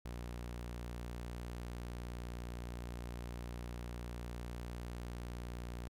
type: tone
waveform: sawtooth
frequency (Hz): 59.7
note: A#1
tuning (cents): +42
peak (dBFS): -38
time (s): 0.05-5.88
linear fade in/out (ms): 5
effects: MP3 96 kbps